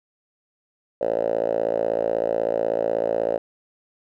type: tone with band-pass filter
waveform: 5% pulse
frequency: 56.2 Hz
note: A1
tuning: 37 cents sharp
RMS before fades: -23 dBFS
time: 1.01-3.38 s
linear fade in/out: 5 ms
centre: 550 Hz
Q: 5.6
effects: none